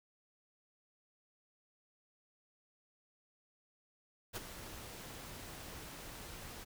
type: noise with ADSR envelope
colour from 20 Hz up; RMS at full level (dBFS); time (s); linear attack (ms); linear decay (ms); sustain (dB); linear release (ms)
pink; -39; 4.33-6.65; 34; 22; -10; 24
effects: none